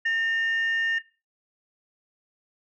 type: tone pair together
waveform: sine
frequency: 1820.2 / 2821 Hz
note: A#6 / F7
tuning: -42 / +17 cents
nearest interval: minor sixth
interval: 759 cents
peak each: -21 / -33 dBFS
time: 0.05-0.99 s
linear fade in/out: 10 ms
effects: noise-tail reverb RT60 0.3 s tail -17 dB re dry + tanh soft clip ceiling -17 dBFS